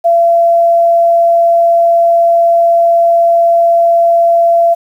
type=tone; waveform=sine; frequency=679 Hz; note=F5; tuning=49 cents flat; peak=-5 dBFS; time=0.04-4.75 s; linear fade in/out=20 ms; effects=7-bit